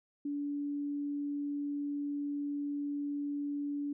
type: tone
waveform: sine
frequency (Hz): 287.8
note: D4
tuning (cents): -35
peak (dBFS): -33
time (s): 0.25-3.93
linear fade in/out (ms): 5
effects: none